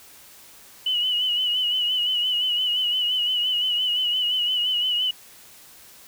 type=tone with vibrato; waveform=sine; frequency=2960 Hz; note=F#7; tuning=in tune; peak=-20 dBFS; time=0.86-5.11 s; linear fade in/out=5 ms; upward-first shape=sine; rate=5.8 Hz; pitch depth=53 cents each way; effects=white hiss -48 dBFS RMS until 6.07 s